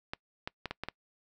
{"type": "clicks", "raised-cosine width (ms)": 0.3, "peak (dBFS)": -19, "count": 6, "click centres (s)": [0.135, 0.475, 0.657, 0.71, 0.836, 0.886], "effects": ["noise-tail reverb RT60 0.1 s tail -25 dB re dry"]}